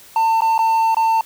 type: tone with dropouts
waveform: triangle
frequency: 898 Hz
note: A5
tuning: 35 cents sharp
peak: -11 dBFS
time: 0.16-1.21 s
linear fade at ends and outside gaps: 2 ms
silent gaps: 0.407-0.419 / 0.58-0.59 / 0.946-0.968 s
effects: white hiss -44 dBFS RMS until 1.25 s